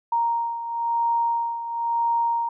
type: beating tone pair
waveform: sine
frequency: 932.3 / 933.29 Hz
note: A#5 / A#5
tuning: 0 / +2 cents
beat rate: 0.99 Hz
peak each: -22 / -28 dBFS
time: 0.12-2.49 s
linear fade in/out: 5 ms
effects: none